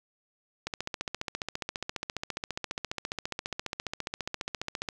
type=click train; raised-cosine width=0.2 ms; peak=-15 dBFS; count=63; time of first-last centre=0.67-4.888 s; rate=14.7 Hz; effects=none